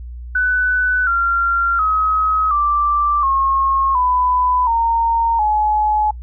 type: tone with pitch steps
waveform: sine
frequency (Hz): 1496 / 1379.8 / 1272.6 / 1173.7 / 1082.6 / 998.5 / 920.9 / 849.4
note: F#6 / F6 / D#6 / D6 / C#6 / B5 / A#5 / G#5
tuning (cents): +19 / -21 / +39 / -1 / -41 / +19 / -21 / +39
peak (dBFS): -13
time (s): 0.35-6.11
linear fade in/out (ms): 5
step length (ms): 720
effects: noise-tail reverb RT60 0.1 s tail -25 dB re dry + added 60 Hz sine -28 dBFS peak until 6.22 s